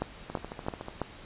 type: two click trains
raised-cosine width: 1 ms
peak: -15 / -23 dBFS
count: 4 / 9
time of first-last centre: 0.02-1.017 / 0.3-0.884 s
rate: 3.01 / 13.7 Hz
effects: pink hiss -48 dBFS RMS until 1.25 s + resampled to 8000 Hz